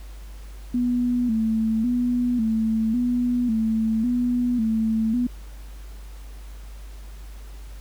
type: tone with vibrato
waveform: sine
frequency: 233.2 Hz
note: A#3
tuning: 1 cent sharp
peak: -19 dBFS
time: 0.74-5.27 s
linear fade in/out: 5 ms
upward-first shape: square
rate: 0.91 Hz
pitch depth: 85 cents each way
effects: added 50 Hz sine -36 dBFS peak until 7.8 s + pink hiss -51 dBFS RMS until 7.8 s